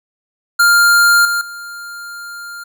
square tone with level steps, 1400 Hz, F6, 4 cents sharp, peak -8 / -15 / -28 dBFS, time 0.59-2.64 s, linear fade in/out 10 ms, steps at 1.25 / 1.41 s, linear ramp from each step 2 ms, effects none

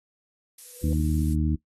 violet noise, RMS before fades -40 dBFS, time 0.58-1.34 s, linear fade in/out 5 ms
sine tone with exponential growth, 493.9 Hz, B4, in tune, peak -33 dBFS, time 0.58-0.93 s, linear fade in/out 1 ms, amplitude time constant 75 ms
harmonic tone, 77 Hz, D#2, 17 cents flat, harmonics 1 / 2 / 3 / 4, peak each -24 / -27 / -29 / -30 dBFS, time 0.83-1.56 s, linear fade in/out 10 ms
effects noise-tail reverb RT60 0.1 s tail -18 dB re dry + AAC 32 kbps

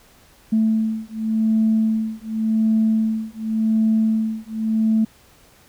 sine beating tone pair, 220 / 220.89 Hz, A3 / A3, 0 / +7 cents, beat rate 0.89 Hz, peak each -19 dBFS, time 0.52-5.05 s, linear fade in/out 10 ms, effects tanh soft clip ceiling -9 dBFS + pink hiss -52 dBFS RMS until 5.68 s

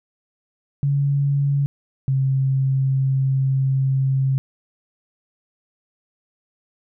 sine tone pair in turn, 140.9 / 134.03 Hz, C#3 / C3, +29 / +42 cents, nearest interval minor second, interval 87 cents, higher first, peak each -16 dBFS, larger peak neither, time 0.83-1.66 / 2.08-4.38 s, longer second, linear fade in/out 0 ms, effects none

